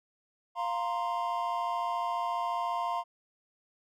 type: chord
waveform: triangle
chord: F suspended fourth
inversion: none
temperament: equal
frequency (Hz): 698.5 / 932.3 / 1046.5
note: F5 / Bb5 / C6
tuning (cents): 0 / 0 / 0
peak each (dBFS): -32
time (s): 0.55-3.04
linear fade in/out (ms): 50
effects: none